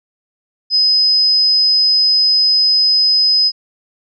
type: tone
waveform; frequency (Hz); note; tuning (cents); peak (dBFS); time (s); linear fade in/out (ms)
sine; 5040; D#8; +21; -9; 0.7-3.52; 50
effects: none